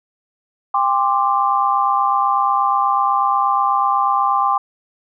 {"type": "chord", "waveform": "sine", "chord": "G suspended fourth", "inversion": "none", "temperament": "equal with one note detuned", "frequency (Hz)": [799.5, 1046.5, 1174.7], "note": ["G5", "C6", "D6"], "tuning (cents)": [34, 0, 0], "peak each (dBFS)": -18, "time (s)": [0.74, 4.58], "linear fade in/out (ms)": 5, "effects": []}